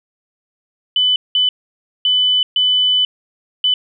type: tone bursts at uneven times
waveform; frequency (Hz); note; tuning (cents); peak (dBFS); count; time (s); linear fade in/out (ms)
sine; 3000; F#7; +23; -11; 5; 0.96-1.16 / 1.35-1.49 / 2.05-2.43 / 2.56-3.05 / 3.64-3.74; 2
effects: none